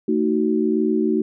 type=chord; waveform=sine; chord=D# diminished; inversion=second; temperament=just; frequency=224 / 311.1 / 373.4 Hz; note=A3 / D#4 / F#4; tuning=+31 / 0 / +16 cents; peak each=-21 dBFS; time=0.08-1.22 s; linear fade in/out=5 ms; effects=none

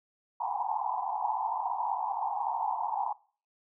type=band-pass noise; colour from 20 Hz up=white; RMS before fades=-32 dBFS; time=0.4-3.13 s; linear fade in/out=5 ms; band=750 to 990 Hz; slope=96 dB/octave; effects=noise-tail reverb RT60 0.4 s tail -20 dB re dry

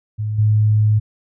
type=tone with level steps; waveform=sine; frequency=106.9 Hz; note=A2; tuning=49 cents flat; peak=-19 / -11 dBFS; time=0.18-1 s; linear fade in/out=20 ms; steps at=0.38 s; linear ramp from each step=10 ms; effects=none

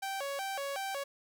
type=tone with vibrato; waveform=sawtooth; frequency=659.3 Hz; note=E5; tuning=in tune; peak=-31 dBFS; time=0.02-1.04 s; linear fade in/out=10 ms; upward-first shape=square; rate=2.7 Hz; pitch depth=290 cents each way; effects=none

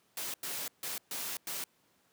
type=noise bursts at uneven times; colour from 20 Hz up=white; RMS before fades=-38 dBFS; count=5; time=0.17-0.34 / 0.43-0.68 / 0.83-0.98 / 1.11-1.37 / 1.47-1.64 s; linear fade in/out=2 ms; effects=pink hiss -70 dBFS RMS until 2.12 s + high-pass 150 Hz 12 dB/octave

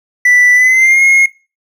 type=tone with pitch glide; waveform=triangle; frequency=1975.5 to 2154 Hz; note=B6 to C7; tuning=0 to +50 cents; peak=-4 dBFS; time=0.25-1.26 s; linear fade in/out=5 ms; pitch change=+150 cents; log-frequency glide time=0.54-1.02 s; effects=noise-tail reverb RT60 0.3 s tail -18 dB re dry

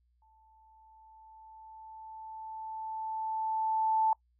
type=tone with exponential growth; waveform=sine; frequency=880 Hz; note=A5; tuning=in tune; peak=-23 dBFS; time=0.22-4.13 s; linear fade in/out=2 ms; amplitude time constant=850 ms; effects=noise-tail reverb RT60 0.1 s tail -25 dB re dry + added 60 Hz sine -68 dBFS peak until 4.39 s

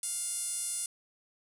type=tone with band-pass filter; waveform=5% pulse; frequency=703 Hz; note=F5; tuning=11 cents sharp; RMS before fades=-35 dBFS; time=0.03-0.86 s; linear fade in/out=2 ms; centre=10000 Hz; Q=5.1; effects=none

